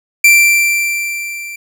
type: tone with level ramp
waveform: 45% pulse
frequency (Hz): 2352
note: D7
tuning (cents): +2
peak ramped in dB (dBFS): -3 to -25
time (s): 0.24-1.56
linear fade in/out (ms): 5
effects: none